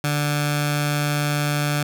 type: tone with notch filter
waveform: 15% pulse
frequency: 146.83 Hz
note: D3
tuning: in tune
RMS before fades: -22 dBFS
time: 0.04-1.83 s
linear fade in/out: 2 ms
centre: 390 Hz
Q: 0.67
effects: none